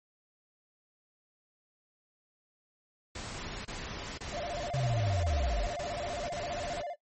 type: noise bursts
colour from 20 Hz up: pink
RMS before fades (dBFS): -40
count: 7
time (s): 3.15-6.818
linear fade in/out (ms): 5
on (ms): 500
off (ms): 28
type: tone with vibrato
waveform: triangle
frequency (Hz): 640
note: D#5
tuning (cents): +49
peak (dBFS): -33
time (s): 4.3-6.96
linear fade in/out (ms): 50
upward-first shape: square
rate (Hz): 15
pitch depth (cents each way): 150
type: linear sweep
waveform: sine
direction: down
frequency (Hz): 135.9 to 40.9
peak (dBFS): -28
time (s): 4.74-5.67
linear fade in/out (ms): 0
effects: noise-tail reverb RT60 0.1 s tail -17 dB re dry + MP3 32 kbps